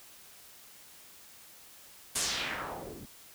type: noise with low-pass filter sweep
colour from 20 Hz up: white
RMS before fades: -36 dBFS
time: 2.15-3.06 s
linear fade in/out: 10 ms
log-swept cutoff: 9900 to 210 Hz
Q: 1.9
effects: white hiss -54 dBFS RMS until 3.34 s